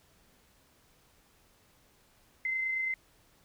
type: tone with amplitude modulation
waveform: sine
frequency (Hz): 2067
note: C7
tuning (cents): -22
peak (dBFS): -28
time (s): 2.45-2.94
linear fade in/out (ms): 2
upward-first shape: sine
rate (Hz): 28.9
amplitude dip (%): 30
effects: pink hiss -65 dBFS RMS until 3.44 s